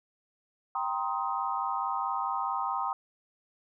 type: chord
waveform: sine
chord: C minor seventh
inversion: second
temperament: just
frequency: 784.9 / 941.9 / 1046.5 / 1255.8 Hz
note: G5 / Bb5 / C6 / Eb6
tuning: +2 / +18 / 0 / +16 cents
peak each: -34 dBFS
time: 0.75-2.93 s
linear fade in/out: 2 ms
effects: none